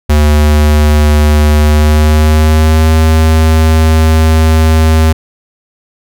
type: tone with pitch glide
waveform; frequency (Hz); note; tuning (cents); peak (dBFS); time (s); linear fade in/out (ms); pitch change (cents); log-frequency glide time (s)
square; 75.1 to 79.47; D2 to D#2; +39 to +37; -5; 0.09-5.13; 10; +98; 1.61-2.93
effects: none